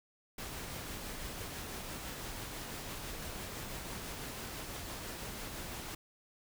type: noise with tremolo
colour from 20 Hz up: pink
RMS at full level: -42 dBFS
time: 0.38-5.95 s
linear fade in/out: 5 ms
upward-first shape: triangle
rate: 6 Hz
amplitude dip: 25%
effects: none